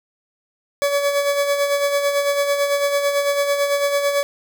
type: tone with tremolo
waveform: 40% pulse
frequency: 568 Hz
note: C#5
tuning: 42 cents sharp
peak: -14 dBFS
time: 0.82-4.23 s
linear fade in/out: 0 ms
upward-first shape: sine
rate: 9 Hz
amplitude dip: 50%
effects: none